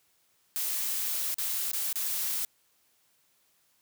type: noise with dropouts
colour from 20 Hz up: blue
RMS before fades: -31 dBFS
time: 0.56-2.45 s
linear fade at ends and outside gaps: 0 ms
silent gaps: 1.343-1.383 / 1.715-1.733 / 1.928-1.957 s
effects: white hiss -69 dBFS RMS until 3.81 s + high-pass 60 Hz 12 dB/octave